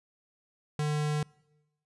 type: tone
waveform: square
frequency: 150 Hz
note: D3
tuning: 37 cents sharp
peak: -28 dBFS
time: 0.79-1.23 s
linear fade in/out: 2 ms
effects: noise-tail reverb RT60 1.0 s tail -25 dB re dry + resampled to 24000 Hz